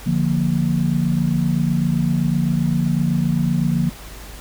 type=chord; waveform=sine; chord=Bb major; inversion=first; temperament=equal; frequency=146.83 / 174.61 / 233.1 Hz; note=D3 / F3 / Bb3; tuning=0 / 0 / 0 cents; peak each=-20 / -19 / -22 dBFS; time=0.06-3.9 s; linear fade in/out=10 ms; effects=added 50 Hz sine -37 dBFS peak until 4.4 s + pink hiss -39 dBFS RMS until 4.4 s